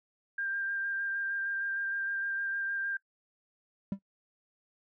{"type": "tone with vibrato", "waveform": "sine", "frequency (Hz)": 1592, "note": "G6", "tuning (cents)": 26, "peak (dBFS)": -31, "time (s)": [0.38, 2.97], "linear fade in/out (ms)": 5, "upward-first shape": "square", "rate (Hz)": 6.5, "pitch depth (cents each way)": 12}
{"type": "tone with exponential decay", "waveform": "triangle", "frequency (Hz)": 196, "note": "G3", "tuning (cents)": 0, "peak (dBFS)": -24, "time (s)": [3.92, 3.99], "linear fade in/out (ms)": 2, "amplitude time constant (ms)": 15}
{"effects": ["noise-tail reverb RT60 0.1 s tail -19 dB re dry"]}